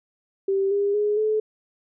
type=tone with pitch steps; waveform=sine; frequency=390 / 403.3 / 417 / 431.2 Hz; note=G4 / G4 / G#4 / A4; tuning=-9 / +49 / +7 / -35 cents; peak=-19 dBFS; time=0.48-1.4 s; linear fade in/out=5 ms; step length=230 ms; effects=none